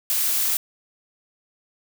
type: noise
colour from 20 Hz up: blue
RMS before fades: -22 dBFS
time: 0.1-0.57 s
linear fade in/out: 0 ms
effects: none